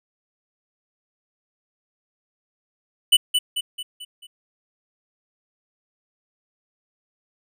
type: tone with echo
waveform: square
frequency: 2976 Hz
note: F#7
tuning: 9 cents sharp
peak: -11 dBFS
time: 3.12-3.17 s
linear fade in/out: 10 ms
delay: 220 ms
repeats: 5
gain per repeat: -6 dB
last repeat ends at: 4.27 s
effects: none